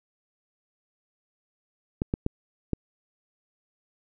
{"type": "clicks", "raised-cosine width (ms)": 3, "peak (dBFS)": -12, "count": 4, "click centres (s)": [2.019, 2.139, 2.264, 2.733], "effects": []}